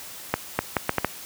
accelerating click train, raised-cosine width 0.5 ms, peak -5 dBFS, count 6, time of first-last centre 0.34-1.047 s, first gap 250 ms, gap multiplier 0.71, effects white hiss -40 dBFS RMS until 1.25 s + high-pass 60 Hz 12 dB/octave

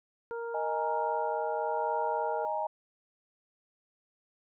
harmonic tone, 466.2 Hz, A#4, in tune, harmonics 1 / 2 / 3, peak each -35 / -42 / -44 dBFS, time 0.31-2.45 s, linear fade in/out 0 ms
sine chord, D# suspended fourth, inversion none, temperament just, 622.3 / 829.7 / 933.4 Hz, D#5 / G#5 / A#5, 0 / -2 / +2 cents, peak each -34 dBFS, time 0.54-2.67 s, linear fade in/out 5 ms
effects none

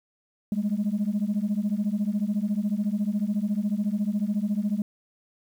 sine beating tone pair, 200.2 / 214.2 Hz, G3 / A3, +37 / -46 cents, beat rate 14 Hz, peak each -25 dBFS, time 0.52-4.82 s, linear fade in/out 2 ms, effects tanh soft clip ceiling -19 dBFS + 9-bit

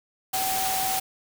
sine tone in noise, 762 Hz, G5, 49 cents flat, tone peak -27 dBFS, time 0.33-1 s, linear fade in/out 10 ms, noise white, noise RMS -28 dBFS, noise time 0.33-1 s, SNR -2 dB, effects none

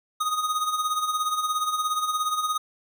square tone with tremolo, 1244.5 Hz, D#6, in tune, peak -22 dBFS, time 0.2-2.58 s, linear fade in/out 10 ms, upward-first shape sine, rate 17 Hz, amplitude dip 60%, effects none

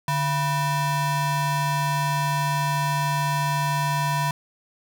square ring-modulated tone, 415.3 Hz, G#4, in tune, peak -19 dBFS, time 0.08-4.31 s, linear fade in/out 2 ms, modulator 563 Hz, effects none

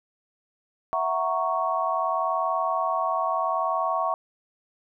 sine chord, F# dominant seventh, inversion third, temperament equal, 659.3 / 740 / 932.3 / 1108.7 Hz, E5 / F#5 / A#5 / C#6, 0 / 0 / 0 / 0 cents, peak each -28 / -29 / -31 / -26 dBFS, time 0.93-4.14 s, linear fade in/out 0 ms, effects none

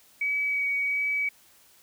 sine tone with vibrato, 2269 Hz, C#7, 40 cents sharp, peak -24 dBFS, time 0.21-1.29 s, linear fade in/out 5 ms, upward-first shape sine, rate 1.4 Hz, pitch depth 12 cents each way, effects white hiss -58 dBFS RMS until 1.82 s

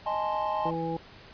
triangle chord, A diminished, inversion second, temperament equal, 622.3 / 880 / 1046.5 Hz, Eb5 / A5 / C6, 0 / 0 / 0 cents, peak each -31 dBFS, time 0.06-0.71 s, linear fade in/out 10 ms
sine tone with vibrato, 830.6 Hz, G#5, in tune, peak -31 dBFS, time 0.06-0.74 s, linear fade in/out 2 ms, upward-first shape sine, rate 13 Hz, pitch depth 9 cents each way
harmonic tone, 164.81 Hz, E3, in tune, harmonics 1 / 2 / 3 / 5, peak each -34 / -34 / -34 / -34 dBFS, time 0.65-0.97 s, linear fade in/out 5 ms
effects pink hiss -50 dBFS RMS until 1.33 s + resampled to 11025 Hz

